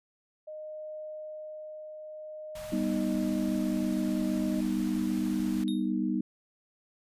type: tone with tremolo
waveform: sine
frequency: 616 Hz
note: D#5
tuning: 17 cents flat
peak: -37 dBFS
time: 0.47-4.61 s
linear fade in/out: 10 ms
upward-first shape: triangle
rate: 0.5 Hz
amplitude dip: 35%
type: band-stop noise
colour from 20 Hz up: pink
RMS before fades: -46 dBFS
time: 2.55-5.64 s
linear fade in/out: 5 ms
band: 220 to 540 Hz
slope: 96 dB/octave
type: chord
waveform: sine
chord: G augmented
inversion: none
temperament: equal with one note detuned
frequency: 196 / 244.8 / 311.1 Hz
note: G3 / B3 / D#4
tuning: 0 / -15 / 0 cents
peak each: -31 dBFS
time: 2.72-6.21 s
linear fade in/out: 5 ms
type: tone with exponential decay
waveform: square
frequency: 3711 Hz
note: A#7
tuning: 9 cents flat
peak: -37 dBFS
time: 5.68-5.92 s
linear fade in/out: 0 ms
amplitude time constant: 52 ms
effects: resampled to 32000 Hz